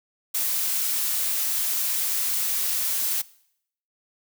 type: noise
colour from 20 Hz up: blue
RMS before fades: -25 dBFS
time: 0.34-3.22 s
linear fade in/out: 10 ms
effects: noise-tail reverb RT60 0.7 s tail -21 dB re dry